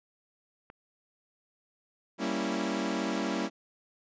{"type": "click", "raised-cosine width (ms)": 0.5, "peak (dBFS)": -32, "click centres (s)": 0.701}
{"type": "chord", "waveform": "sawtooth", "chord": "G diminished seventh", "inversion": "none", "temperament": "equal", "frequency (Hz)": [196, 233.1, 277.2, 329.6], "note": ["G3", "Bb3", "Db4", "Fb4"], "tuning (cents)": [0, 0, 0, 0], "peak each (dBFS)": -31, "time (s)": [2.18, 3.5], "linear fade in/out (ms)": 50}
{"effects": ["resampled to 16000 Hz"]}